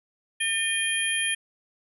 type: tone cluster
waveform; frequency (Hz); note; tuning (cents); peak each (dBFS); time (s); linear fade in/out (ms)
sine; 1802 / 2453 / 3191 / 10460; A6 / D#7 / G7 / E9; +41 / -25 / +30 / -15; -29; 0.4-1.35; 10
effects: none